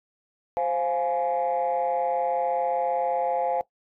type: chord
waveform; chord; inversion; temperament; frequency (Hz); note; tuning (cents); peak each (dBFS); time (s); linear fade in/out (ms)
sine; F minor; second; just; 523.8 / 698.5 / 838.1; C5 / F5 / Ab5; +2 / 0 / +16; -26; 0.57-3.61; 0
effects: noise-tail reverb RT60 0.1 s tail -18 dB re dry + tanh soft clip ceiling -17 dBFS